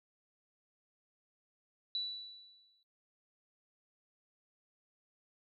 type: tone with exponential decay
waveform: sine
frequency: 3951 Hz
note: B7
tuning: in tune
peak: -32 dBFS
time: 1.95-2.83 s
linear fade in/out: 1 ms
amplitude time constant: 190 ms
effects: noise-tail reverb RT60 0.2 s tail -21 dB re dry